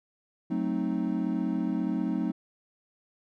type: chord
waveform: triangle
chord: F# diminished seventh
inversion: none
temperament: equal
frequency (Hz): 185 / 220 / 261.6 / 311.1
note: F#3 / A3 / C4 / Eb4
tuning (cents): 0 / 0 / 0 / 0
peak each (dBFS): -30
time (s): 0.5-2.32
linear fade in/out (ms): 10
effects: none